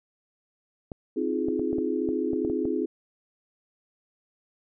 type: clicks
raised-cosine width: 2 ms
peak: -22 dBFS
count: 10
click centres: 0.918 / 1.485 / 1.595 / 1.729 / 1.784 / 2.089 / 2.333 / 2.449 / 2.499 / 2.654 s
type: chord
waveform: sine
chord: F minor seventh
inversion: second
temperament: just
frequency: 261.9 / 314.3 / 349.2 / 419.1 Hz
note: C4 / Eb4 / F4 / Ab4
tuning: +2 / +18 / 0 / +16 cents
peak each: -30 dBFS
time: 1.16-2.86 s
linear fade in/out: 10 ms
effects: none